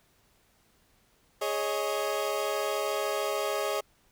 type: chord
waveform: 30% pulse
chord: Ab suspended fourth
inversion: none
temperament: equal with one note detuned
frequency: 415.3 / 554.4 / 628 Hz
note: Ab4 / Db5 / Eb5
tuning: 0 / 0 / +16 cents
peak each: -30 dBFS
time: 1.41-3.81 s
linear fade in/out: 10 ms
effects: pink hiss -66 dBFS RMS until 4.11 s